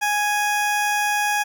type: tone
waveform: 20% pulse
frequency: 830.6 Hz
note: G#5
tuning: in tune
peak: -14 dBFS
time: 0.01-1.44 s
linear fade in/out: 20 ms
effects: none